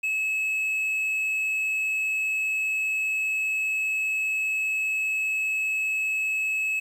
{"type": "tone", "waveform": "triangle", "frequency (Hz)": 2585, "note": "E7", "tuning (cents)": -34, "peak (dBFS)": -22, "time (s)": [0.03, 6.8], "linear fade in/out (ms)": 10, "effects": ["9-bit"]}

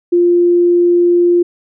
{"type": "tone", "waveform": "sine", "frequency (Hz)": 349.2, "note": "F4", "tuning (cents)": 0, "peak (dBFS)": -7, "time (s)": [0.12, 1.43], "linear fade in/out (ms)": 10, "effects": []}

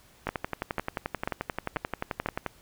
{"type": "two click trains", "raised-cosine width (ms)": 0.5, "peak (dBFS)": [-13, -14], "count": [5, 26], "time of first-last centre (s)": [[0.29, 2.26], [0.27, 2.463]], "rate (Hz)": [2.03, 11.4], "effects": ["pink hiss -58 dBFS RMS until 2.61 s"]}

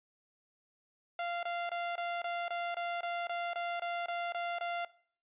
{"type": "tone bursts", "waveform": "sawtooth", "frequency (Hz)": 693, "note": "F5", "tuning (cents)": -14, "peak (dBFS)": -30, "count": 14, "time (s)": [1.19, 4.849], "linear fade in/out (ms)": 2, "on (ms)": 240, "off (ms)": 23, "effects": ["noise-tail reverb RT60 0.5 s tail -19 dB re dry", "resampled to 8000 Hz"]}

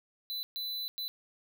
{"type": "tone bursts at uneven times", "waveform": "square", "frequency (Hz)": 4000, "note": "B7", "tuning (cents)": 21, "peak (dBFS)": -35, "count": 3, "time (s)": [[0.3, 0.43], [0.56, 0.88], [0.98, 1.08]], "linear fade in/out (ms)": 0, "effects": []}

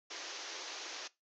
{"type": "band-pass noise", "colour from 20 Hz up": "white", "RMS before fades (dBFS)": -45, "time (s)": [0.1, 1.08], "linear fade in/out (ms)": 10, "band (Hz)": [290, 6600], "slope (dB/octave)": 96, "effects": ["noise-tail reverb RT60 0.2 s tail -19 dB re dry"]}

